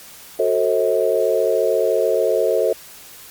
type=chord; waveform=sine; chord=F# diminished seventh; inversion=none; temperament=just; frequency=370 / 444 / 532.8 / 639.4 Hz; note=F#4 / A4 / C5 / Eb5; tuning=0 / +16 / +31 / +47 cents; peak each=-23 / -19 / -20 / -21 dBFS; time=0.39-2.73 s; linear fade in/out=5 ms; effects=white hiss -41 dBFS RMS until 3.3 s + Opus 48 kbps